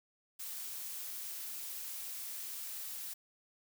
blue noise, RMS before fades -43 dBFS, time 0.39-3.14 s, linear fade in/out 10 ms, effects none

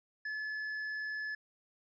triangle tone with tanh clipping, 1721 Hz, A6, 39 cents flat, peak -37 dBFS, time 0.25-1.35 s, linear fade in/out 5 ms, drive 9 dB, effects resampled to 16000 Hz

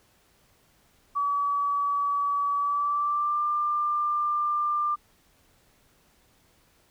sine tone with pitch glide, 1142 to 1191.9 Hz, D6 to D6, -49 to +25 cents, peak -23 dBFS, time 1.15-4.96 s, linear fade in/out 20 ms, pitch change +74 cents, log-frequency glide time 2.57-3.43 s, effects pink hiss -63 dBFS RMS until 6.9 s

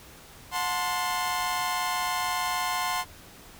sawtooth chord, F# diminished, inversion none, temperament equal with one note detuned, 725.6 / 880 / 1046.5 Hz, F#5 / A5 / C6, -34 / 0 / 0 cents, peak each -28 / -30 / -25 dBFS, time 0.51-3.05 s, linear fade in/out 50 ms, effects pink hiss -49 dBFS RMS until 3.59 s

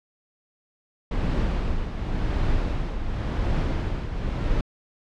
brown noise with tremolo, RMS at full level -22 dBFS, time 1.11-4.61 s, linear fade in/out 5 ms, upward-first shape triangle, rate 0.92 Hz, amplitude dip 60%, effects low-pass 4000 Hz 12 dB/octave

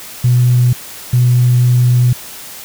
sine tone bursts at uneven times, 123.47 Hz, B2, in tune, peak -6 dBFS, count 2, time 0.24-0.73 / 1.13-2.13 s, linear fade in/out 5 ms, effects tanh soft clip ceiling -2 dBFS + white hiss -31 dBFS RMS until 2.64 s

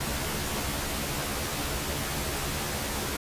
pink noise with comb filter, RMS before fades -31 dBFS, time 0-3.17 s, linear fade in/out 10 ms, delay 14 ms, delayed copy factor +0.8, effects resampled to 32000 Hz

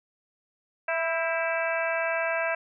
harmonic tone with a mistuned harmonic, 330.1 Hz, E4, 2 cents sharp, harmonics 2 / 3 / 4 / 5 / 6 / 7 / 8, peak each -28 / -35 / -36 / -31 / -37 / -35 / -35 dBFS, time 0.88-2.55 s, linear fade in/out 5 ms, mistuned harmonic 5, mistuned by -45 cents, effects none

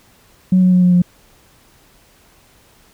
sine tone with pitch steps, 185 / 183.09 / 181.19 / 179.32 / 177.46 Hz, F#3 / F#3 / F#3 / F3 / F3, 0 / -18 / -36 / +46 / +28 cents, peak -7 dBFS, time 0.52-1.02 s, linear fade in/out 5 ms, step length 100 ms, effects tanh soft clip ceiling -4 dBFS + pink hiss -51 dBFS RMS until 2.93 s

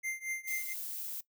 square tone with tremolo, 2093 Hz, C7, in tune, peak -33 dBFS, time 0.03-0.74 s, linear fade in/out 20 ms, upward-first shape triangle, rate 4.4 Hz, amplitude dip 95%
violet noise, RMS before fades -40 dBFS, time 0.47-1.21 s, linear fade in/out 10 ms
effects noise-tail reverb RT60 0.1 s tail -19 dB re dry

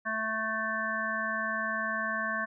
harmonic tone, 220 Hz, A3, in tune, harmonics 1 / 3 / 5 / 7 / 8, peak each -40 / -38 / -35 / -34 / -34 dBFS, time 0.05-2.46 s, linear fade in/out 20 ms, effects none

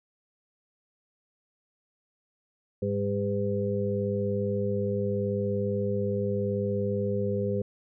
harmonic tone with a mistuned harmonic, 100.8 Hz, G2, 49 cents sharp, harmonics 1 / 2 / 4 / 5, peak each -31 / -31 / -31 / -31 dBFS, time 2.82-7.62 s, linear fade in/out 5 ms, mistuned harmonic 1, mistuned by +54 cents, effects none

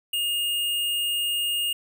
square tone, 2840 Hz, F7, 28 cents sharp, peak -24 dBFS, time 0.13-1.73 s, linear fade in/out 5 ms, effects none

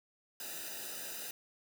white noise with comb filter, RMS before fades -43 dBFS, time 0.4-1.31 s, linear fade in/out 2 ms, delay 0.91 ms, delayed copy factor -1, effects none

